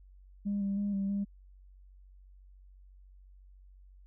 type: tone with pitch steps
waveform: sine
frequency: 202.3 / 198.1 / 203.1 / 196.4 / 200.4 Hz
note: G#3 / G3 / G#3 / G3 / G3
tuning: -45 / +18 / -38 / +4 / +38 cents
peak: -28 dBFS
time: 0.45-1.25 s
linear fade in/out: 20 ms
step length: 160 ms
effects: tanh soft clip ceiling -26 dBFS + added 47 Hz sine -53 dBFS peak until 4.06 s